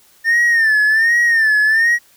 triangle tone with vibrato, 1800 Hz, A6, 39 cents sharp, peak -8 dBFS, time 0.24-1.99 s, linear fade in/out 50 ms, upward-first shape sine, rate 1.3 Hz, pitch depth 96 cents each way, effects tanh soft clip ceiling -4 dBFS + white hiss -51 dBFS RMS until 2.16 s

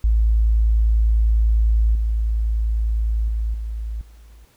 sine tone with level steps, 55 Hz, A1, in tune, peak -13 / -17 / -19 / -24 / -42 dBFS, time 0.04-4.45 s, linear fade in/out 0 ms, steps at 1.95 / 3.28 / 3.54 / 4.01 s, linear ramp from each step 2 ms, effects pink hiss -57 dBFS RMS until 4.56 s

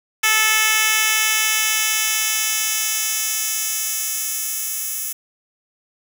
10% pulse tone with high-pass filter sweep, 435.7 Hz, A4, 17 cents flat, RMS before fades -20 dBFS, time 0.23-5.13 s, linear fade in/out 10 ms, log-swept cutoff 1900 to 9800 Hz, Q 0.71, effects none

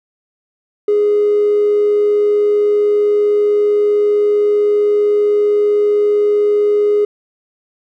triangle tone with amplitude modulation, 415.3 Hz, G#4, in tune, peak -5 dBFS, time 0.88-7.05 s, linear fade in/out 5 ms, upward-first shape sine, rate 95.5 Hz, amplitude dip 30%, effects tanh soft clip ceiling -7 dBFS

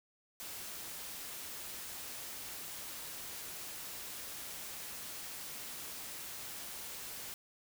white noise, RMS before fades -45 dBFS, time 0.4-7.34 s, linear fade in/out 0 ms, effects none

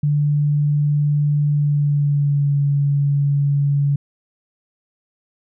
sine tone with pitch glide, 146.83 to 142.16 Hz, D3 to C#3, 0 to +44 cents, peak -14 dBFS, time 0.03-3.96 s, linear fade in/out 5 ms, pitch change -56 cents, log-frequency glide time 1.5-2.58 s, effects none

